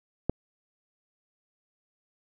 click, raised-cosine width 2 ms, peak -11 dBFS, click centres 0.296 s, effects none

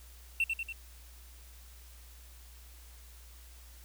triangle tone with echo, 2700 Hz, E7, 41 cents sharp, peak -24 dBFS, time 0.4-0.44 s, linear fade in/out 2 ms, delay 95 ms, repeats 3, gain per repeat -4 dB, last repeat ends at 0.725 s, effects added 60 Hz sine -51 dBFS peak until 3.84 s + white hiss -58 dBFS RMS until 3.84 s

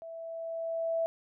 sine tone with level ramp, 659.3 Hz, E5, in tune, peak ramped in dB -41 to -26 dBFS, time 0.02-1.06 s, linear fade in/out 0 ms, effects none

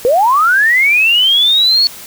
sine linear sweep, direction up, 456.9 to 4435 Hz, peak -7 dBFS, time 0.05-1.87 s, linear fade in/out 0 ms, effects white hiss -32 dBFS RMS until 2.06 s

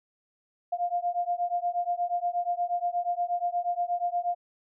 sine beating tone pair, 698.5 / 706.9 Hz, F5 / F5, 0 / +21 cents, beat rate 8.4 Hz, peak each -29 dBFS, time 0.72-4.35 s, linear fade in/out 10 ms, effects none

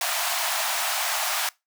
pink high-pass noise, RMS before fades -26 dBFS, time 0.01-1.49 s, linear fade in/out 2 ms, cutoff 630 Hz, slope 96 dB/octave, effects noise-tail reverb RT60 0.2 s tail -22 dB re dry

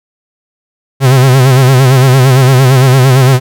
45% pulse tone with vibrato, 130.81 Hz, C3, in tune, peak -3 dBFS, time 1-3.4 s, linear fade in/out 50 ms, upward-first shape sine, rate 8.8 Hz, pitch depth 81 cents each way, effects none

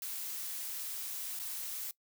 blue noise with dropouts, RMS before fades -40 dBFS, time 0.02-1.91 s, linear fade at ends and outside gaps 2 ms, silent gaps 1.392-1.397 s, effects noise-tail reverb RT60 0.1 s tail -21 dB re dry

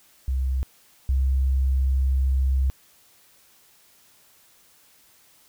sine tone pair in turn, 65.41 / 66.21 Hz, C2 / C2, 0 / +21 cents, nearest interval unison, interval 21 cents, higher second, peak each -21 / -18 dBFS, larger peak second, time 0.28-0.63 / 1.09-2.7 s, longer second, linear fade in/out 0 ms, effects white hiss -57 dBFS RMS until 5.48 s

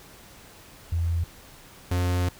sine / 45% pulse tone pair in turn, 84.2 / 89.33 Hz, E2 / F2, +37 / +40 cents, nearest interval minor second, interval 103 cents, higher second, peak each -22 dBFS, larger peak neither, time 0.92-1.24 / 1.91-2.29 s, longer second, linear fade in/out 5 ms, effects pink hiss -49 dBFS RMS until 2.39 s

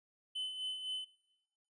triangle tone with tremolo, 3032 Hz, F#7, 42 cents sharp, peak -34 dBFS, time 0.35-1.05 s, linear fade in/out 10 ms, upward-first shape sine, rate 3.9 Hz, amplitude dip 50%, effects noise-tail reverb RT60 1.0 s tail -21 dB re dry + resampled to 22050 Hz

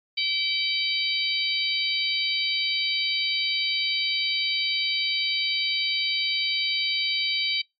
harmonic tone, 770 Hz, G5, 31 cents flat, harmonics 3 / 4 / 5 / 6, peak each -28 / -28 / -28 / -28 dBFS, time 0.17-7.62 s, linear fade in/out 10 ms, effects noise-tail reverb RT60 0.2 s tail -26 dB re dry + MP3 32 kbps

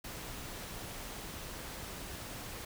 pink noise, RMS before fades -44 dBFS, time 0.04-2.65 s, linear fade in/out 5 ms, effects none

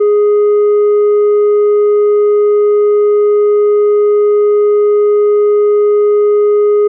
sine tone with tanh clipping, 415.3 Hz, G#4, in tune, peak -7 dBFS, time 0-6.88 s, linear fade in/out 10 ms, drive 3 dB, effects none

